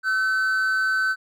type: tone pair together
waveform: triangle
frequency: 1318.5 / 1523.3 Hz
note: E6 / F#6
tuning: 0 / +50 cents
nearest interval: major second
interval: 250 cents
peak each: -28 / -18 dBFS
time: 0.03-1.16 s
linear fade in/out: 50 ms
effects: none